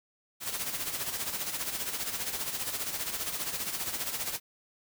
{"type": "noise with tremolo", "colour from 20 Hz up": "white", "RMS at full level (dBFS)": -32, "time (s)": [0.4, 4.4], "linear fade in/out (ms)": 50, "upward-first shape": "sine", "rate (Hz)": 15, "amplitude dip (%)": 60, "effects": []}